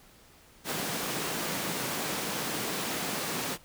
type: high-pass noise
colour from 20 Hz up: pink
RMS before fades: -33 dBFS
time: 0.64-3.58 s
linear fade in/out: 50 ms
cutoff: 150 Hz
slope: 24 dB/octave
effects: pink hiss -57 dBFS RMS until 3.64 s